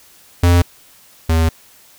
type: tone pair in turn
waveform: square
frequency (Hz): 87.31 / 81.27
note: F2 / E2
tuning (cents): 0 / -24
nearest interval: minor second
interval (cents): 124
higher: first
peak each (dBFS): -9 / -12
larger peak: first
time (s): 0.43-0.62 / 1.29-1.49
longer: second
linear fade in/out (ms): 5
effects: white hiss -47 dBFS RMS until 1.98 s